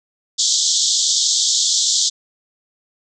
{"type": "band-pass noise", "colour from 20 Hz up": "white", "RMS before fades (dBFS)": -17, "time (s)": [0.38, 2.1], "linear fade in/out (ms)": 20, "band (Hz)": [3300, 7600], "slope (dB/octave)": 96, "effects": []}